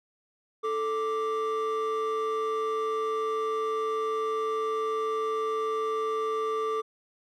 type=tone pair together; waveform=triangle; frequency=440 / 1174.7 Hz; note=A4 / D6; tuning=0 / 0 cents; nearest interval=octave + perfect fourth; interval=1700 cents; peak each=-25 / -27 dBFS; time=0.63-6.82 s; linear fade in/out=20 ms; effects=tanh soft clip ceiling -22 dBFS